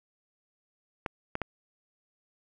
clicks, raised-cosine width 0.5 ms, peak -16 dBFS, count 3, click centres 1.062 / 1.354 / 1.417 s, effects none

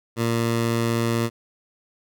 15% pulse tone, 116 Hz, A#2, 8 cents flat, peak -14 dBFS, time 0.16-1.3 s, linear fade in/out 50 ms, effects none

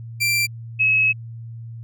sawtooth / sine tone pair in turn, 2357 / 2571 Hz, D7 / E7, +6 / -44 cents, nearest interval major second, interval 150 cents, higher second, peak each -14 dBFS, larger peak neither, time 0.2-0.47 / 0.79-1.13 s, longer second, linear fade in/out 20 ms, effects added 115 Hz sine -32 dBFS peak until 1.83 s

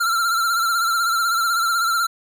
square tone with vibrato, 1365 Hz, F6, 40 cents flat, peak -18 dBFS, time 0-2.07 s, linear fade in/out 10 ms, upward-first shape sine, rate 16 Hz, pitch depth 57 cents each way, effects none

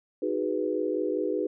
sine chord, G# minor seventh, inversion second, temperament equal, 311.1 / 370 / 415.3 / 493.9 Hz, D#4 / F#4 / G#4 / B4, 0 / 0 / 0 / 0 cents, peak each -31 dBFS, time 0.22-1.47 s, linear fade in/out 5 ms, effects none

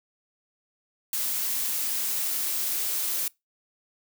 blue noise with high-pass filter sweep, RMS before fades -28 dBFS, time 1.13-3.28 s, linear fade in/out 2 ms, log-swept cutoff 210 to 360 Hz, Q 2.6, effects noise-tail reverb RT60 0.2 s tail -24 dB re dry

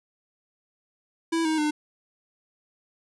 square tone with pitch steps, 329.6 / 315.1 / 301.2 Hz, E4 / D#4 / D4, 0 / +22 / +44 cents, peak -23 dBFS, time 1.32-1.71 s, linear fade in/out 10 ms, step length 130 ms, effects resampled to 24000 Hz

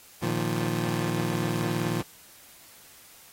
25% pulse chord, Bb suspended fourth, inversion none, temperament just, 116.54 / 155.39 / 174.81 Hz, Bb2 / Eb3 / F3, 0 / -2 / +2 cents, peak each -27 dBFS, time 0.22-2.02 s, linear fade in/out 10 ms, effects white hiss -52 dBFS RMS until 3.32 s + AAC 48 kbps

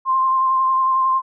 sine tone with vibrato, 1051 Hz, C6, 7 cents sharp, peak -14 dBFS, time 0.05-1.22 s, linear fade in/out 50 ms, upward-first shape triangle, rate 11 Hz, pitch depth 21 cents each way, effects none

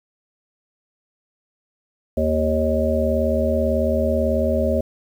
harmonic tone with a mistuned harmonic, 78.2 Hz, D#2, 9 cents sharp, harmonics 1 / 3 / 5 / 7 / 8, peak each -23 / -23 / -27 / -22 / -23 dBFS, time 2.17-4.81 s, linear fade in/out 5 ms, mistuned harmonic 1, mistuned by -24 cents, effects 8-bit

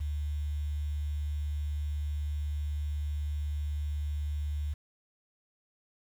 sine tone with quantisation, 74 Hz, D2, 14 cents sharp, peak -30 dBFS, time 0-4.74 s, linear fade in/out 10 ms, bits 9, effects none

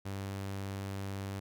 sawtooth tone, 98 Hz, G2, in tune, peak -33 dBFS, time 0.05-1.4 s, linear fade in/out 10 ms, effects none

